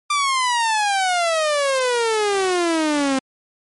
sawtooth exponential sweep, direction down, 1192 to 262 Hz, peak -13 dBFS, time 0.1-3.19 s, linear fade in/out 5 ms, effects low-pass 12000 Hz 12 dB/octave + MP3 48 kbps

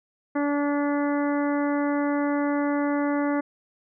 harmonic tone, 288.4 Hz, D4, 31 cents flat, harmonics 1 / 2 / 3 / 4 / 5 / 6 / 7, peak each -23 / -29 / -33 / -35 / -37 / -39 / -40 dBFS, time 0.35-3.41 s, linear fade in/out 10 ms, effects none

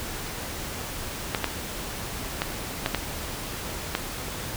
clicks, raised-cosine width 0.3 ms, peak -7 dBFS, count 6, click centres 1.348 / 1.443 / 2.419 / 2.861 / 2.947 / 3.951 s, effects pink hiss -34 dBFS RMS until 4.56 s

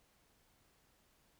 silence, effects pink hiss -72 dBFS RMS until 1.39 s

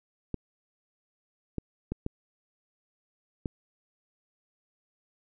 clicks, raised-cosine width 3 ms, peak -18 dBFS, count 5, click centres 0.343 / 1.583 / 1.92 / 2.064 / 3.458 s, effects none

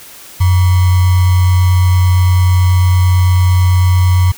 sine tone with sample-and-hold, 90.9 Hz, F#2, 30 cents flat, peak -6 dBFS, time 0.4-4.32 s, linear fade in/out 10 ms, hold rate 1050 Hz, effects white hiss -35 dBFS RMS until 4.37 s

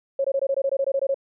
sine tone bursts, 546 Hz, C#5, 26 cents flat, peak -19 dBFS, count 13, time 0.19-1.144 s, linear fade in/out 5 ms, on 54 ms, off 21 ms, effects none

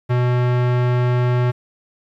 square tone with low-pass filter, 123.47 Hz, B2, in tune, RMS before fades -17 dBFS, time 0.09-1.52 s, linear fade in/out 20 ms, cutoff 2200 Hz, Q 0.73, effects 9-bit

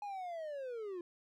triangle linear sweep, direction down, 837 to 339.8 Hz, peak -38 dBFS, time 0.02-1.01 s, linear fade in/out 2 ms, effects none

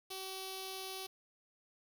5% pulse tone with notch filter, 380.8 Hz, F#4, 50 cents sharp, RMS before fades -44 dBFS, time 0.1-1.07 s, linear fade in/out 10 ms, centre 1700 Hz, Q 0.63, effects 10-bit

